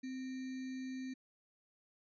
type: tone with sample-and-hold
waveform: sine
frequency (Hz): 259.8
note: C4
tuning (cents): -12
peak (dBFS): -40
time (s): 0.03-1.14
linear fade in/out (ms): 10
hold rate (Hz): 2100
effects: resampled to 16000 Hz